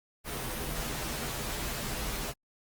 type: noise with comb filter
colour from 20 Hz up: pink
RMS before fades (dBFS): -35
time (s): 0.24-2.34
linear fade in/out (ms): 50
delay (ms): 11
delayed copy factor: -0.65
effects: Opus 32 kbps